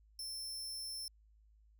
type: tone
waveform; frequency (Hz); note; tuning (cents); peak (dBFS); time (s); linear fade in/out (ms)
sawtooth; 5340; E8; +22; -39; 0.19-1.08; 2
effects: added 53 Hz sine -63 dBFS peak until 1.79 s